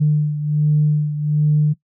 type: beating tone pair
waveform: sine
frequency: 150 / 151.3 Hz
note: D3 / D#3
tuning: +37 / -48 cents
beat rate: 1.3 Hz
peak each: -14 / -20 dBFS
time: 0-1.74 s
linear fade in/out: 20 ms
effects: noise-tail reverb RT60 0.1 s tail -19 dB re dry + tanh soft clip ceiling -6 dBFS